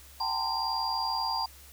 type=tone cluster; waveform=sine; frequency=763 / 825 / 906 / 1026 / 4775 Hz; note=G5 / G#5 / A#5 / C6 / D8; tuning=-47 / -12 / -50 / -34 / +28 cents; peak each=-37 / -38 / -32 / -36 / -32 dBFS; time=0.2-1.46 s; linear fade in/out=5 ms; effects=added 68 Hz sine -53 dBFS peak until 1.72 s + white hiss -53 dBFS RMS until 1.72 s